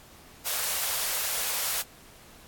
white high-pass noise, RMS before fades -29 dBFS, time 0.45-1.83 s, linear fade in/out 20 ms, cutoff 460 Hz, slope 48 dB/octave, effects pink hiss -52 dBFS RMS until 2.47 s + AAC 64 kbps

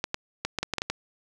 clicks, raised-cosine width 0.2 ms, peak -10 dBFS, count 9, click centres 0.041 / 0.144 / 0.45 / 0.587 / 0.63 / 0.737 / 0.783 / 0.819 / 0.9 s, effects none

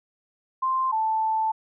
sine tone pair in turn, 1046.5 / 880 Hz, C6 / A5, 0 / 0 cents, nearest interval minor third, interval 300 cents, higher first, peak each -21 dBFS, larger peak neither, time 0.62-0.92 / 0.92-1.52 s, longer second, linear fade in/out 10 ms, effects none

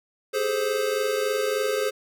square tone cluster, 404.5 / 427.9 / 523 Hz, G#4 / A4 / C5, -46 / -48 / -1 cents, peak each -32 / -27 / -27 dBFS, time 0.33-1.91 s, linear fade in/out 20 ms, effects none

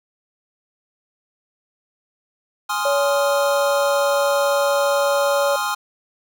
square chord, F minor seventh, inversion first, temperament equal, 830.6 / 1046.5 / 1244.5 / 1396.9 Hz, Ab5 / C6 / Eb6 / F6, 0 / 0 / 0 / 0 cents, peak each -27 dBFS, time 2.69-5.75 s, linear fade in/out 10 ms
sine tone, 565 Hz, C#5, 33 cents sharp, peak -17 dBFS, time 2.85-5.56 s, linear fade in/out 5 ms
effects none

